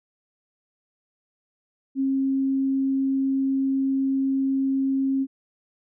sine tone, 269.2 Hz, C4, 49 cents sharp, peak -20 dBFS, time 1.95-5.27 s, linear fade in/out 50 ms, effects none

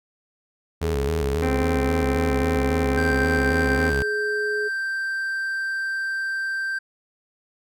sawtooth tone with vibrato, 73.42 Hz, D2, in tune, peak -19 dBFS, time 0.81-4.03 s, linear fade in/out 10 ms, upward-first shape square, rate 3.7 Hz, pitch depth 130 cents each way
sine tone with pitch glide, 423 to 420.3 Hz, G#4 to G#4, +32 to +21 cents, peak -25 dBFS, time 0.82-4.69 s, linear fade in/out 20 ms, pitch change -11 cents, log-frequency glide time 2.64-2.81 s
harmonic tone, 260 Hz, C4, 11 cents flat, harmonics 1 / 2 / 3 / 4 / 5 / 6 / 7 / 8 / 9, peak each -25 / -30 / -32 / -38 / -40 / -37 / -40 / -40 / -39 dBFS, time 1.42-3.9 s, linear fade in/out 5 ms
triangle tone, 1568 Hz, G6, in tune, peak -22 dBFS, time 2.97-6.79 s, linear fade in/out 10 ms
effects none

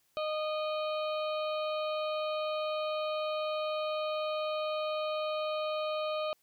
harmonic tone with a mistuned harmonic, 616 Hz, D#5, 17 cents flat, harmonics 1 / 2 / 4 / 5 / 6 / 7, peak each -32 / -38 / -44 / -46 / -48 / -49 dBFS, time 0.17-6.33 s, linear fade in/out 0 ms, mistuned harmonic 6, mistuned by +61 cents, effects white hiss -72 dBFS RMS until 6.42 s

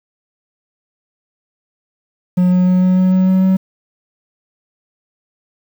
triangle tone with pitch steps, 180.6 / 181.75 / 182.91 / 184.08 / 185.25 / 186.43 / 187.62 / 188.81 Hz, F#3 / F#3 / F#3 / F#3 / F#3 / F#3 / F#3 / F#3, -42 / -31 / -20 / -9 / +2 / +13 / +24 / +35 cents, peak -7 dBFS, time 2.37-3.57 s, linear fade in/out 10 ms, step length 150 ms, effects 7-bit

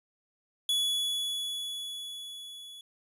45% pulse tone with level ramp, 3398 Hz, G#7, 39 cents sharp, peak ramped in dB -25 to -45 dBFS, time 0.69-2.81 s, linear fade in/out 2 ms, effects resampled to 32000 Hz

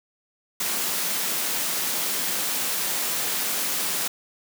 white high-pass noise, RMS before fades -26 dBFS, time 0.6-4.08 s, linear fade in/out 5 ms, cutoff 140 Hz, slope 96 dB/octave, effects none

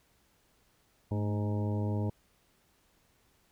harmonic tone with a mistuned harmonic, 103.83 Hz, G#2, in tune, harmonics 1 / 2 / 3 / 4 / 5 / 6 / 8 / 9, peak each -30 / -36 / -40 / -42 / -44 / -46 / -48 / -49 dBFS, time 1.11-2.1 s, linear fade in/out 5 ms, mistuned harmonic 2, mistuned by +57 cents, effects pink hiss -69 dBFS RMS until 3.51 s

